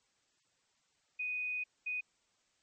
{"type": "tone bursts at uneven times", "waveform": "sine", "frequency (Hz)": 2489, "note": "D#7", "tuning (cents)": 0, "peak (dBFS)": -34, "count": 2, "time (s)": [[1.19, 1.64], [1.86, 2.01]], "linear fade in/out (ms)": 10, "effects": ["white hiss -75 dBFS RMS until 2.62 s", "MP3 32 kbps"]}